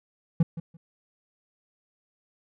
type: tone with echo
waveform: triangle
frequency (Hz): 165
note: E3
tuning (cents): +2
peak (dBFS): -14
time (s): 0.4-0.43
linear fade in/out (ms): 5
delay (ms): 170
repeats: 2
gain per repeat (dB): -15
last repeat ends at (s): 0.77
effects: none